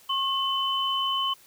sine tone pair together, 1084 / 3029 Hz, C#6 / F#7, -39 / +40 cents, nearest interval octave + tritone, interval 1779 cents, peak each -27 / -26 dBFS, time 0.09-1.34 s, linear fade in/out 10 ms, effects white hiss -55 dBFS RMS until 1.46 s

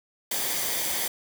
white noise with comb filter, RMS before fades -28 dBFS, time 0.31-1.08 s, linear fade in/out 5 ms, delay 0.74 ms, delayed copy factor -0.5, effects none

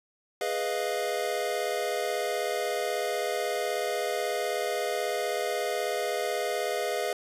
square chord, F half-diminished seventh, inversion first, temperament equal, 415.3 / 493.9 / 622.3 / 698.5 Hz, Ab4 / Cb5 / Eb5 / F5, 0 / 0 / 0 / 0 cents, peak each -34 dBFS, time 0.41-7.13 s, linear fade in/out 2 ms, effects resampled to 32000 Hz + 10-bit

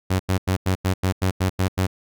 sawtooth tone bursts, 93.6 Hz, F#2, 20 cents sharp, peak -14 dBFS, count 10, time 0.1-1.869 s, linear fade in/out 10 ms, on 95 ms, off 91 ms, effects none

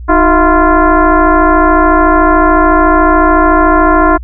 sine tone with frequency modulation, 366.9 Hz, F#4, 15 cents flat, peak -4 dBFS, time 0.08-4.18 s, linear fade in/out 20 ms, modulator 340 Hz, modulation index 3.1, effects added 60 Hz sine -22 dBFS peak until 4.23 s

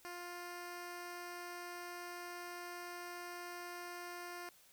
10% pulse tone, 351.5 Hz, F4, 11 cents sharp, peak -37 dBFS, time 0.05-4.49 s, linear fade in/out 0 ms, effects white hiss -65 dBFS RMS until 4.72 s

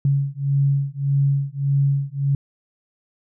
sine beating tone pair, 138.59 / 140.29 Hz, C#3 / C#3, 0 / +21 cents, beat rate 1.7 Hz, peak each -20 / -20 dBFS, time 0.05-2.35 s, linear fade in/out 2 ms, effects none

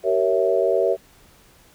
sine chord, G diminished seventh, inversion none, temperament equal with one note detuned, 383.5 / 466.2 / 554.4 / 659.3 Hz, G4 / Bb4 / Db5 / Fb5, -38 / 0 / 0 / 0 cents, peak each -22 dBFS, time 0.03-0.97 s, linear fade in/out 50 ms, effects pink hiss -53 dBFS RMS until 1.74 s

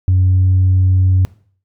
sine tone with pitch glide, 92.5 to 93.09 Hz, F#2 to F#2, 0 to +11 cents, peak -7 dBFS, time 0.08-1.25 s, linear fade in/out 0 ms, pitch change +11 cents, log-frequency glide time 0.23-0.46 s, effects noise-tail reverb RT60 0.5 s tail -22 dB re dry + tanh soft clip ceiling -6 dBFS

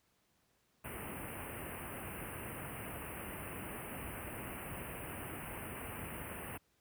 pink band-stop noise, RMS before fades -44 dBFS, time 0.84-6.58 s, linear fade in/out 10 ms, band 2900 to 8800 Hz, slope 96 dB/octave, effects pink hiss -75 dBFS RMS until 6.8 s + high-pass 60 Hz 12 dB/octave

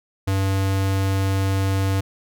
square tone, 96.8 Hz, G2, 21 cents flat, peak -19 dBFS, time 0.27-2.01 s, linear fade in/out 10 ms, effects none

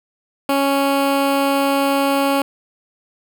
15% pulse tone with notch filter, 277.2 Hz, C#4, in tune, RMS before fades -17 dBFS, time 0.49-2.42 s, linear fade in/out 2 ms, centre 6100 Hz, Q 1.5, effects none

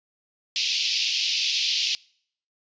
white band-pass noise, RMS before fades -25 dBFS, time 0.56-1.95 s, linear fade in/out 0 ms, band 2500 to 5400 Hz, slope 48 dB/octave, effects noise-tail reverb RT60 0.6 s tail -25 dB re dry + resampled to 16000 Hz

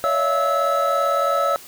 triangle tone cluster, 564 / 647 / 685 / 1305 Hz, C#5 / E5 / F5 / E6, +30 / -32 / -34 / -18 cents, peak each -20 / -25 / -24 / -18 dBFS, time 0.04-1.56 s, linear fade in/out 0 ms, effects white hiss -42 dBFS RMS until 1.67 s

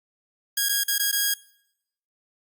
5% pulse tone with dropouts, 1639 Hz, G#6, 23 cents flat, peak -10 dBFS, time 0.57-1.34 s, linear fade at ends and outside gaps 5 ms, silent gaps 0.688-0.692 / 0.837-0.88 / 0.982-0.995 / 1.115-1.126 s, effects noise-tail reverb RT60 0.8 s tail -23 dB re dry + Opus 48 kbps

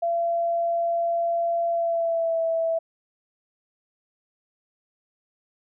sine tone with pitch glide, 680 to 657.6 Hz, F5 to E5, -46 to -4 cents, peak -21 dBFS, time 0.02-2.79 s, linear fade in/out 10 ms, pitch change -58 cents, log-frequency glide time 1.69-2.4 s, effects none

